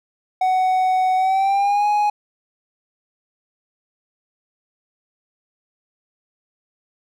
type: tone with pitch glide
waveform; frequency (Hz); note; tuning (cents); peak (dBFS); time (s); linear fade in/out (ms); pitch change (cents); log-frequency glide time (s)
triangle; 746 to 832.5; F#5 to G#5; +14 to +4; -13; 0.41-2.1; 5; +190; 1.16-1.87
effects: none